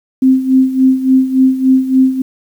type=tone with tremolo; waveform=sine; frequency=261.6 Hz; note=C4; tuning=in tune; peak=-4 dBFS; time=0.22-2.22 s; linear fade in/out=5 ms; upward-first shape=sine; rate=3.5 Hz; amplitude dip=75%; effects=7-bit